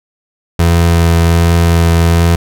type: tone with vibrato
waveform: 30% pulse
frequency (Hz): 84.2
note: E2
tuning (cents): +37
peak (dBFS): -4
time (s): 0.59-2.36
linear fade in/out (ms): 5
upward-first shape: sine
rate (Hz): 1.3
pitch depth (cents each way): 9
effects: none

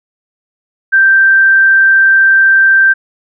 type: tone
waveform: sine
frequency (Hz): 1568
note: G6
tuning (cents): 0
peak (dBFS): -4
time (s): 0.92-2.94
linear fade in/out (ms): 20
effects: none

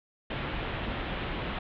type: low-pass noise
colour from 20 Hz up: pink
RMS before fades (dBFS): -34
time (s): 0.3-1.59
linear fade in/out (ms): 5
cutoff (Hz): 3500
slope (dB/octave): 48
effects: none

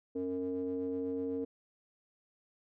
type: ring-modulated tone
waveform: triangle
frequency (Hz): 92.5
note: F#2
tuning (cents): 0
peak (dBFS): -28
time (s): 0.15-1.45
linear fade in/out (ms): 10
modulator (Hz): 366
effects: none

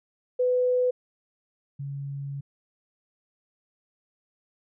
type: tone pair in turn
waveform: sine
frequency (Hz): 499.9 / 139.83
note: B4 / C#3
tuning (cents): +21 / +15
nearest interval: octave + minor seventh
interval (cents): 2206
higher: first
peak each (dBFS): -20 / -31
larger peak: first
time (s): 0.39-0.91 / 1.79-2.41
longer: second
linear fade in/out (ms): 10
effects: none

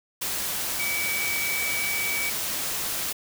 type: tone in noise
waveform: sine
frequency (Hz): 2284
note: D7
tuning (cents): -49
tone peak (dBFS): -27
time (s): 0.79-2.3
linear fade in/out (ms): 10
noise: white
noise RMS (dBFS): -29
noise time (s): 0.21-3.13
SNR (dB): -1
effects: none

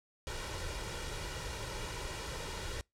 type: noise with comb filter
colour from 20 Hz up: pink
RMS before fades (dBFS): -40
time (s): 0.27-2.81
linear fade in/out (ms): 0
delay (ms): 2.1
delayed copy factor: +0.6
effects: noise-tail reverb RT60 0.2 s tail -26 dB re dry + low-pass 8000 Hz 12 dB/octave

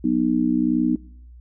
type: chord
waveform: sine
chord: B major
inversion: second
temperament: just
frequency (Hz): 185.21 / 246.9 / 308.7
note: F#3 / B3 / D#4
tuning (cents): +2 / 0 / -14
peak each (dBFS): -26 / -20 / -21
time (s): 0.04-0.96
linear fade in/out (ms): 5
effects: noise-tail reverb RT60 0.7 s tail -23 dB re dry + added 60 Hz sine -41 dBFS peak until 1.4 s

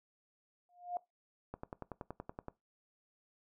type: tone with exponential growth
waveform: sine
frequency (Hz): 709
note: F5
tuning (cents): +26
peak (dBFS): -32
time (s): 0.69-0.97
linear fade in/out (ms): 1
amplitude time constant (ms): 60
type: click train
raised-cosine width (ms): 1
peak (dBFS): -28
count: 11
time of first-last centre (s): 1.54-2.483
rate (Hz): 10.6
effects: noise-tail reverb RT60 0.2 s tail -20 dB re dry

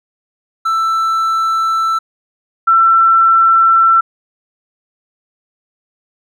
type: tone pair in turn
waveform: triangle / sine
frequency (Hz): 1328 / 1342.7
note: E6 / E6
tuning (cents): +12 / +31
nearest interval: unison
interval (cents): 19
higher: second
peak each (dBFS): -10 / -6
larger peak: second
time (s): 0.65-1.99 / 2.67-4.01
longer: neither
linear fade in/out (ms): 10
effects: none

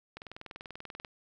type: click train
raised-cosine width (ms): 0.3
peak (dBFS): -27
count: 19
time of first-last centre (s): 0.17-1.048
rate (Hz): 20.5
effects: none

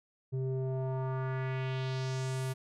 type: tone with low-pass filter sweep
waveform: square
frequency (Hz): 131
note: C3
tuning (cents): +2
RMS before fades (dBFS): -34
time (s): 0.32-2.54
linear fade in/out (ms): 20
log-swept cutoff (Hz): 300 to 12000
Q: 1.9
effects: none

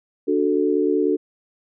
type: chord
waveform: sine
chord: D major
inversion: none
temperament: equal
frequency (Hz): 293.7 / 370 / 440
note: D4 / F#4 / A4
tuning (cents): 0 / 0 / 0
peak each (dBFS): -21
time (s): 0.27-1.17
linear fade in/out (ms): 20
effects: none

